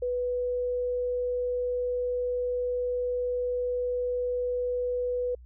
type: tone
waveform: sine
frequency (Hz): 493.9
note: B4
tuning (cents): 0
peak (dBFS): -26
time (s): 0.02-5.35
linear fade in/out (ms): 5
effects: added 61 Hz sine -46 dBFS peak until 5.45 s